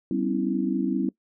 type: tone cluster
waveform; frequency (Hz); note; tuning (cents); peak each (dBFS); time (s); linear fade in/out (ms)
sine; 193.8 / 252.4 / 277 / 327.2; G3 / B3 / C#4 / E4; -20 / +38 / -1 / -13; -28; 0.11-1.09; 2
effects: noise-tail reverb RT60 0.1 s tail -21 dB re dry